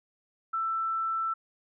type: tone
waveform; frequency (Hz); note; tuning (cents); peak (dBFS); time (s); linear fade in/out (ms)
sine; 1330; E6; +15; -27; 0.53-1.34; 10
effects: none